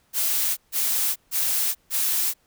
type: noise bursts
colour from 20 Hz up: blue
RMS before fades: -23 dBFS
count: 4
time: 0.13-2.34 s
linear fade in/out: 50 ms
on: 440 ms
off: 150 ms
effects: pink hiss -64 dBFS RMS until 2.46 s